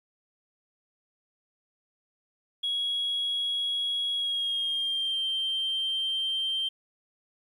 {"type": "tone with pitch glide", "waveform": "sine", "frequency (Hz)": [3322, 3145], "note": ["G#7", "G7"], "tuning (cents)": [0, 5], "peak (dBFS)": -25, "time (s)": [2.63, 6.69], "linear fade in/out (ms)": 10, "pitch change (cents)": -95, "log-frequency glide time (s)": [4.15, 5.22], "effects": ["tanh soft clip ceiling -23 dBFS", "10-bit"]}